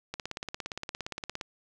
click train, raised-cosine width 0.2 ms, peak -18 dBFS, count 23, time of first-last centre 0.14-1.412 s, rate 17.3 Hz, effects none

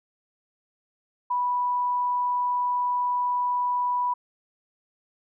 sine tone, 984 Hz, B5, 7 cents flat, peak -22 dBFS, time 1.3-4.14 s, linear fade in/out 10 ms, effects none

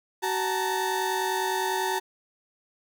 35% pulse tone cluster, 377 / 873 / 923 Hz, F#4 / A5 / A#5, +32 / -14 / -17 cents, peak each -28 dBFS, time 0.22-2 s, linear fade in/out 20 ms, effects none

